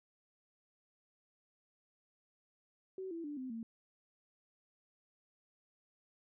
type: tone with pitch steps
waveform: sine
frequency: 378.2 / 333.1 / 293.3 / 258.3 / 227.5 Hz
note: F#4 / E4 / D4 / C4 / A#3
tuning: +38 / +18 / -2 / -22 / -42 cents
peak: -40 dBFS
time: 2.98-3.63 s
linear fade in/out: 2 ms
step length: 130 ms
effects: none